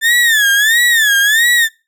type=tone with vibrato; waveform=35% pulse; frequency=1766 Hz; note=A6; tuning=6 cents sharp; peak=-7 dBFS; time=0.01-1.69 s; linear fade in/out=50 ms; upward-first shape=sine; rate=1.5 Hz; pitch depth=160 cents each way; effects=noise-tail reverb RT60 0.3 s tail -25 dB re dry